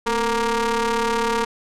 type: ring-modulated tone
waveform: sawtooth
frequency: 237.3 Hz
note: A#3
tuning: 31 cents sharp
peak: -12 dBFS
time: 0.06-1.45 s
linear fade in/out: 10 ms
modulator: 694 Hz
effects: low-pass 9000 Hz 12 dB/octave